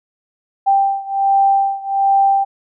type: beating tone pair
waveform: sine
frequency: 787 / 788.3 Hz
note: G5 / G5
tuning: +7 / +9 cents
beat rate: 1.3 Hz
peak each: -14 / -16 dBFS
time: 0.66-2.45 s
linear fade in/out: 20 ms
effects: none